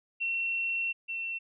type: tone pair in turn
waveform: sine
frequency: 2717 / 2703 Hz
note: F7 / E7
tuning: -48 / +43 cents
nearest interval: unison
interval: 9 cents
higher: first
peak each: -28 / -32 dBFS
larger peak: first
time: 0.2-0.93 / 1.08-1.39 s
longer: first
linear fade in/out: 20 ms
effects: none